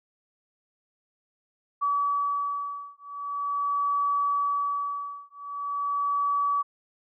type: beating tone pair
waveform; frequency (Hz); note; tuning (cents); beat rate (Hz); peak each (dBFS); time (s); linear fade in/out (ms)
sine; 1143 / 1143.43; D6 / D6; -47 / -47; 0.43; -28; 1.81-6.63; 20
effects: none